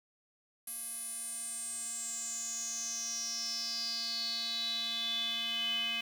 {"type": "tone with band-pass filter sweep", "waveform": "square", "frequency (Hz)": 231.5, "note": "A#3", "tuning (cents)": -12, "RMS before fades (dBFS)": -37, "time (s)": [0.67, 6.01], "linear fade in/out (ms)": 5, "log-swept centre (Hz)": [11000, 2800], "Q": 9.6, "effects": ["9-bit"]}